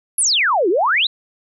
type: exponential two-way sweep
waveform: sine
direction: down then up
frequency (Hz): 11520 to 324.4 to 4144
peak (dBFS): -13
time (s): 0.18-1.07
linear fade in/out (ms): 5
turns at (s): 0.69
effects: none